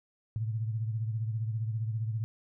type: beating tone pair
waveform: sine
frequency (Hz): 110 / 125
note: A2 / B2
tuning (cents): 0 / +21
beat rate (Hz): 15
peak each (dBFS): -30 / -39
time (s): 0.36-2.24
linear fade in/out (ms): 0
effects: none